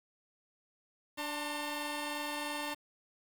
15% pulse tone cluster, 293 / 902 / 1065 Hz, D4 / A5 / C6, -4 / +43 / +30 cents, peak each -33 / -33 / -38 dBFS, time 1.17-2.75 s, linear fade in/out 20 ms, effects 9-bit

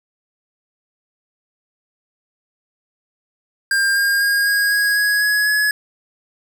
square tone with pitch steps, 1600 / 1613 / 1626.1 / 1639.3 / 1652.6 / 1666 / 1679.5 / 1693.2 Hz, G6 / G6 / G#6 / G#6 / G#6 / G#6 / G#6 / G#6, +35 / +49 / -37 / -23 / -9 / +5 / +19 / +33 cents, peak -15 dBFS, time 3.71-5.71 s, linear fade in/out 2 ms, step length 250 ms, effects 9-bit

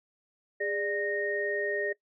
sine tone cluster, 409.9 / 592 / 1855 Hz, G#4 / D5 / A#6, -23 / +14 / -9 cents, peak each -32 / -34 / -32 dBFS, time 0.6-1.93 s, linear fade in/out 10 ms, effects noise-tail reverb RT60 0.1 s tail -20 dB re dry

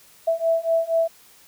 sine beating tone pair, 657 / 661.2 Hz, E5 / E5, -6 / +5 cents, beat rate 4.2 Hz, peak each -22 / -21 dBFS, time 0.27-1.08 s, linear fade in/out 10 ms, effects white hiss -52 dBFS RMS until 1.47 s

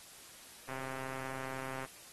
click train, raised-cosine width 0.5 ms, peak -28 dBFS, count 154, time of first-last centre 0.69-1.849 s, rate 132 Hz, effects white hiss -54 dBFS RMS until 2.12 s + AAC 32 kbps

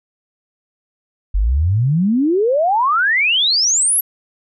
sine exponential sweep, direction up, 44.24 to 11880 Hz, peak -12 dBFS, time 1.34-4.01 s, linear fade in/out 10 ms, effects none

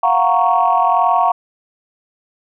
sine chord, Gb major seventh, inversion third, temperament equal, 698.5 / 740 / 932.3 / 1108.7 Hz, F5 / Gb5 / Bb5 / Db6, 0 / 0 / 0 / 0 cents, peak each -16 dBFS, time 0.03-1.32 s, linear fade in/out 5 ms, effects tanh soft clip ceiling -2 dBFS

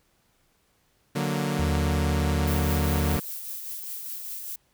sawtooth chord, D augmented, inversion none, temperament equal, 146.83 / 185 / 233.1 Hz, D3 / F#3 / A#3, 0 / 0 / 0 cents, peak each -24 / -26 / -27 dBFS, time 1.15-3.2 s, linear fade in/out 10 ms
sine tone with pitch glide, 77.78 to 76.84 Hz, D#2 to D#2, 0 to -21 cents, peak -24 dBFS, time 1.59-3.17 s, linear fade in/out 5 ms, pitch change -21 cents, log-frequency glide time 2.9-3.05 s
violet noise with tremolo, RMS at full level -34 dBFS, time 2.47-4.56 s, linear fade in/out 5 ms, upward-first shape triangle, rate 5 Hz, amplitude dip 40%
effects pink hiss -67 dBFS RMS until 4.73 s

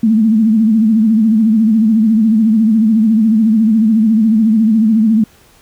sine tone with vibrato, 220 Hz, A3, in tune, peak -7 dBFS, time 0.03-5.24 s, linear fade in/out 5 ms, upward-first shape sine, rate 14 Hz, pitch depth 81 cents each way, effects pink hiss -47 dBFS RMS until 5.61 s

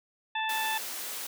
harmonic tone, 879 Hz, A5, 2 cents flat, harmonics 1 / 2 / 3 / 4, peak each -31 / -34 / -36 / -37 dBFS, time 0.35-0.78 s, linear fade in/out 5 ms
white noise, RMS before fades -37 dBFS, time 0.49-1.27 s, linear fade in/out 5 ms
effects high-pass 300 Hz 12 dB/octave

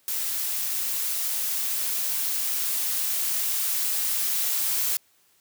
blue noise with level ramp, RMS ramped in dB -28 to -25 dBFS, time 0.08-4.97 s, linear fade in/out 0 ms, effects white hiss -63 dBFS RMS until 5.4 s + high-pass 80 Hz 12 dB/octave

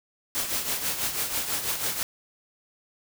white noise with tremolo, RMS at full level -26 dBFS, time 0.35-2.03 s, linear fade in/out 0 ms, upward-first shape triangle, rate 6.1 Hz, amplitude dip 65%, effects none

